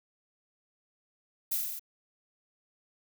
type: noise with echo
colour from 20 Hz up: violet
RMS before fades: -30 dBFS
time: 1.51-1.57 s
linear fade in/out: 10 ms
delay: 45 ms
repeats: 5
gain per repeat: -2 dB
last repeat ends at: 1.795 s
effects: none